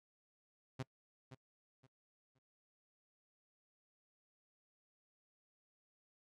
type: tone with echo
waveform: sawtooth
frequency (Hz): 130.81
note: C3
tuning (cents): 0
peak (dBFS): -35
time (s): 0.79-0.83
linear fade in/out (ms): 10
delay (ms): 520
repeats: 3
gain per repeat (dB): -12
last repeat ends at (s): 2.39
effects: noise-tail reverb RT60 0.1 s tail -24 dB re dry + low-pass 7000 Hz 12 dB/octave